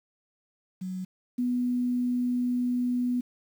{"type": "tone pair in turn", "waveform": "sine", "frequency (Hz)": [185.5, 246.6], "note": ["F#3", "B3"], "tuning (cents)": [5, -2], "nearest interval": "perfect fourth", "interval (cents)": 493, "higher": "second", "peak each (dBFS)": [-31, -24], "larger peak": "second", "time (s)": [[0.81, 1.05], [1.38, 3.21]], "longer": "second", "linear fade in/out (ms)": 10, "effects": ["9-bit"]}